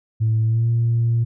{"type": "tone with pitch glide", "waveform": "sine", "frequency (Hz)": [110.9, 116.41], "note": ["A2", "A#2"], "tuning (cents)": [14, -2], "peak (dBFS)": -14, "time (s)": [0.2, 1.25], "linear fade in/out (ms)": 20, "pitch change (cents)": 84, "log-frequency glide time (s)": [0.43, 0.68], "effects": ["tanh soft clip ceiling -12 dBFS"]}